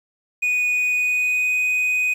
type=tone with pitch glide; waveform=triangle; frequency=2474 to 2496 Hz; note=D#7 to D#7; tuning=-10 to +5 cents; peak=-16 dBFS; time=0.42-2.14 s; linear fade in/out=10 ms; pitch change=+15 cents; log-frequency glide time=0.82-1.54 s; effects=8-bit